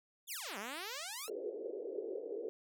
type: exponential two-way sweep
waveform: 5% pulse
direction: down then up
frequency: 3792 to 190 to 1419 Hz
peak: -30 dBFS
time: 0.27-1.3 s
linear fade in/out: 50 ms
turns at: 0.58 s
type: band-pass noise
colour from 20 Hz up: pink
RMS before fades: -42 dBFS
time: 1.28-2.49 s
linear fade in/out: 0 ms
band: 370 to 500 Hz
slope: 48 dB/octave
effects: none